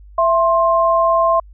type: tone pair together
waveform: sine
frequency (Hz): 665.2 / 1056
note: E5 / C6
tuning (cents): +16 / +16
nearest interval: minor sixth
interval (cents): 800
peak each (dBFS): -14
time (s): 0.18-1.4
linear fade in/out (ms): 5
effects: added 50 Hz sine -38 dBFS peak until 1.53 s